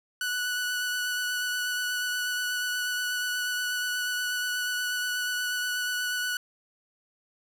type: tone with vibrato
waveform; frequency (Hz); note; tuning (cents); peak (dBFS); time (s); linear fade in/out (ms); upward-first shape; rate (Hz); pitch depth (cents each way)
sawtooth; 1480; F#6; 0; -24; 0.21-6.37; 2; triangle; 8.3; 16
effects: none